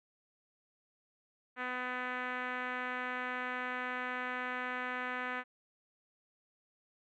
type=tone with low-pass filter; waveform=5% pulse; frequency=250.9 Hz; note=B3; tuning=28 cents sharp; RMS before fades=-38 dBFS; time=1.56-5.44 s; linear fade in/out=50 ms; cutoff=1800 Hz; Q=1.9; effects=none